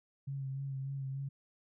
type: tone with vibrato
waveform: sine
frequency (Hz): 136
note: C#3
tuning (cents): -33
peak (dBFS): -36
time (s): 0.27-1.29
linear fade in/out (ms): 10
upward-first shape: sine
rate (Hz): 3.4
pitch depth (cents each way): 30
effects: none